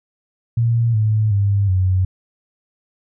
sine tone with pitch steps, 116.54 / 108.11 / 100.29 / 93.03 Hz, A#2 / A2 / G2 / F#2, 0 / -30 / +40 / +10 cents, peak -13 dBFS, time 0.57-2.05 s, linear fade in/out 5 ms, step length 370 ms, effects none

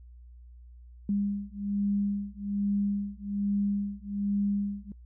sine beating tone pair, 201.3 / 202.5 Hz, G3 / G#3, +46 / -43 cents, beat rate 1.2 Hz, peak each -30 dBFS, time 1.09-4.92 s, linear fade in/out 2 ms, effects noise-tail reverb RT60 0.1 s tail -26 dB re dry + added 60 Hz sine -47 dBFS peak until 5.05 s

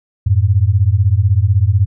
sine beating tone pair, 90.5 / 106.5 Hz, F#2 / G#2, -38 / +44 cents, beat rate 16 Hz, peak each -12 dBFS, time 0.26-1.86 s, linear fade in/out 10 ms, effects none

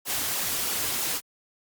white noise with flanger, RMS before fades -28 dBFS, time 0.05-1.21 s, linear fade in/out 50 ms, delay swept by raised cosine 0.48 to 5.68 ms, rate 3.1 Hz, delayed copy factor -0.55, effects Opus 48 kbps

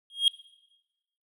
triangle tone with exponential growth, 3256 Hz, G#7, 35 cents flat, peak -13 dBFS, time 0.1-0.28 s, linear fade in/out 1 ms, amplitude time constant 38 ms, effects noise-tail reverb RT60 1.0 s tail -20 dB re dry

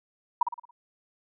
sine tone with echo, 960 Hz, B5, 49 cents flat, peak -17 dBFS, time 0.41-0.43 s, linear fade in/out 5 ms, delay 56 ms, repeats 5, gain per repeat -7 dB, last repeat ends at 0.71 s, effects none

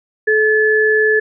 sine tone pair together, 431.5 / 1726 Hz, A4 / A6, -34 / -34 cents, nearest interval 2 octaves, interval 2400 cents, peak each -13 dBFS, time 0.27-1.2 s, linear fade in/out 10 ms, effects none

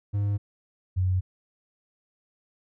triangle / sine tone pair in turn, 101.8 / 92.34 Hz, G#2 / F#2, -34 / -3 cents, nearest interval major second, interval 169 cents, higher first, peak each -21 dBFS, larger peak neither, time 0.13-0.38 / 0.96-1.21 s, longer neither, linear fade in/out 20 ms, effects none

